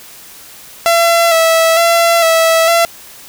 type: tone with vibrato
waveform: sawtooth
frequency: 665 Hz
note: E5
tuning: 15 cents sharp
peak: -4 dBFS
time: 0.86-2.85 s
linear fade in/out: 0 ms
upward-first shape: square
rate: 1.1 Hz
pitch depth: 29 cents each way
effects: white hiss -36 dBFS RMS until 3.28 s